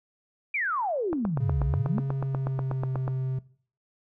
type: exponential two-way sweep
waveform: sine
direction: down then up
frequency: 2442 to 55 to 244.8 Hz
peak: -25 dBFS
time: 0.54-2 s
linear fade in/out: 5 ms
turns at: 1.64 s
type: click train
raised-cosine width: 1 ms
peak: -17 dBFS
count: 17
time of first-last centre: 1.13-3.079 s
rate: 8.21 Hz
type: tone with pitch glide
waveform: triangle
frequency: 138.59 to 130.81 Hz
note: C#3 to C3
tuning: 0 to 0 cents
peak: -24 dBFS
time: 1.4-3.39 s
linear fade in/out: 5 ms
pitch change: -100 cents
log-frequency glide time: 1.74-2.9 s
effects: noise-tail reverb RT60 0.5 s tail -20 dB re dry